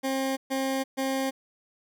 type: tone bursts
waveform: 20% pulse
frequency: 267 Hz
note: C4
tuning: 35 cents sharp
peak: -21 dBFS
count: 3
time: 0.03-1.31 s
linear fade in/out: 20 ms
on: 340 ms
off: 130 ms
effects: none